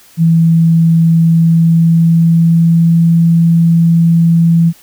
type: tone with pitch glide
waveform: sine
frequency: 164.81 to 167.01 Hz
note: E3 to E3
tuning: 0 to +23 cents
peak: -5 dBFS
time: 0.17-4.73 s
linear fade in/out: 50 ms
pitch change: +23 cents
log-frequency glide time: 1.18-3.11 s
effects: white hiss -43 dBFS RMS until 4.82 s

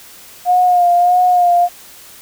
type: tone with vibrato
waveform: sine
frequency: 713 Hz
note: F5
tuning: 36 cents sharp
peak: -8 dBFS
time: 0.45-1.69 s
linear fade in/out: 50 ms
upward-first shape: sine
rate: 1.6 Hz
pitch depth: 33 cents each way
effects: white hiss -39 dBFS RMS until 2.21 s

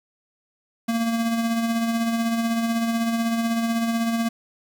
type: tone with tremolo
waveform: square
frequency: 229.7 Hz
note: A#3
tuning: 25 cents flat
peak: -20 dBFS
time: 0.88-4.29 s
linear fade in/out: 10 ms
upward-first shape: sine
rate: 16 Hz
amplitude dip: 40%
effects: 8-bit

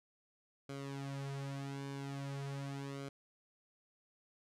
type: tone with flanger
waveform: sawtooth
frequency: 138.59 Hz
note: C#3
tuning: in tune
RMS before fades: -43 dBFS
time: 0.69-3.09 s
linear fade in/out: 5 ms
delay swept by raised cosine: 1.1 to 5.7 ms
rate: 0.42 Hz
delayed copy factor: -0.75
effects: low-pass 9000 Hz 12 dB/octave

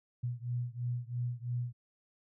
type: beating tone pair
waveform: sine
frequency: 120.5 / 123.5 Hz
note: B2 / B2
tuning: -42 / 0 cents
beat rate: 3 Hz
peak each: -36 / -37 dBFS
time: 0.23-1.73 s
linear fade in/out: 10 ms
effects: none

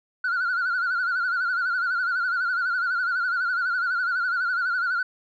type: tone with vibrato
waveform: sine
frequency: 1443 Hz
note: F#6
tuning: 44 cents flat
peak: -20 dBFS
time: 0.24-5.03 s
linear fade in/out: 5 ms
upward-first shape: sine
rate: 12 Hz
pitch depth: 89 cents each way
effects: tanh soft clip ceiling -20 dBFS

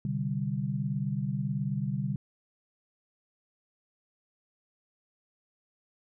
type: chord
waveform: sine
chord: C suspended second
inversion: none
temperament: equal with one note detuned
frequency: 128.34 / 146.83 / 196 Hz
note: C3 / D3 / G3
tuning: -33 / 0 / 0 cents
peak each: -33 / -32 / -33 dBFS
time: 0.05-2.16 s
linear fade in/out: 2 ms
effects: none

